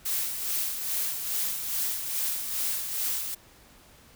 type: noise with tremolo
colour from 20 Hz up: blue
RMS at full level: -28 dBFS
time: 0.05-3.35 s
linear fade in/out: 10 ms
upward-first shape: sine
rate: 2.4 Hz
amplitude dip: 50%
effects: pink hiss -55 dBFS RMS until 4.15 s